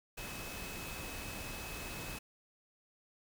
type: tone in noise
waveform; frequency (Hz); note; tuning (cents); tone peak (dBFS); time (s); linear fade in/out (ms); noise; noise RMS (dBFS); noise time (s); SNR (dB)
sine; 2573; E7; -43; -49; 0.17-2.19; 10; pink; -44; 0.17-2.19; -8
effects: none